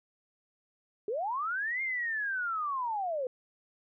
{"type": "linear two-way sweep", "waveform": "sine", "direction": "up then down", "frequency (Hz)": [390.6, 2139, 487.6], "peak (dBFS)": -30, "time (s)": [1.08, 3.27], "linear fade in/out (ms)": 2, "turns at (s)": 1.82, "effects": []}